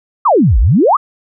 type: exponential two-way sweep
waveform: sine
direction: down then up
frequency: 1304 to 45.25 to 1304 Hz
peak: -6 dBFS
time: 0.25-0.97 s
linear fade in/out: 10 ms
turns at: 0.59 s
effects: none